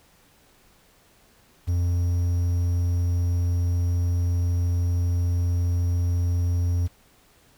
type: tone with quantisation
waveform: triangle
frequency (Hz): 87.31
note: F2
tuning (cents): 0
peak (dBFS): -18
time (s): 1.67-6.88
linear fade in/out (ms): 20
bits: 8
effects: pink hiss -58 dBFS RMS until 7.57 s